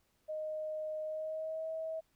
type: tone with pitch glide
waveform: sine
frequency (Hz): 620 to 642.2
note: D#5 to E5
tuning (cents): -6 to -45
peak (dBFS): -36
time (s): 0.28-2.01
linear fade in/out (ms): 20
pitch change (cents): +61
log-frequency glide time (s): 1.03-1.68
effects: pink hiss -75 dBFS RMS until 2.15 s